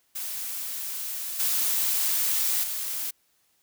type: noise with level steps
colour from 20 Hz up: blue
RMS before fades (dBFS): -33 / -25 / -31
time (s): 0.15-3.11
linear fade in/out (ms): 10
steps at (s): 1.39 / 2.63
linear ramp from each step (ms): 10
effects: white hiss -68 dBFS RMS until 3.62 s